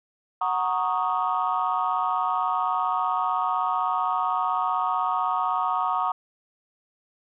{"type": "chord", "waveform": "sine", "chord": "D# minor seventh", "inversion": "first", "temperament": "equal", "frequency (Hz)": [740, 932.3, 1108.7, 1244.5], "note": ["F#5", "A#5", "C#6", "D#6"], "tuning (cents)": [0, 0, 0, 0], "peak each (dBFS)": -27, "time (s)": [0.41, 6.12], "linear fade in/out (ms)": 5, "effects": ["tanh soft clip ceiling -14 dBFS"]}